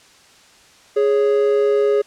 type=tone pair together; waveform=triangle; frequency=415.3 / 554.4 Hz; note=G#4 / C#5; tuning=0 / 0 cents; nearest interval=perfect fourth; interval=500 cents; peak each=-12 / -19 dBFS; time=0.96-2.02 s; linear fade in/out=10 ms; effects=white hiss -49 dBFS RMS until 2.06 s + low-pass 7000 Hz 12 dB/octave